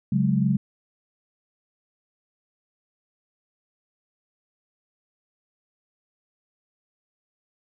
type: chord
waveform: sine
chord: C# suspended fourth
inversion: none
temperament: just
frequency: 138.59 / 184.79 / 207.9 Hz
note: C#3 / F#3 / G#3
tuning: 0 / -2 / +2 cents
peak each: -23 dBFS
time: 0.12-0.57 s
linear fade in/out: 5 ms
effects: none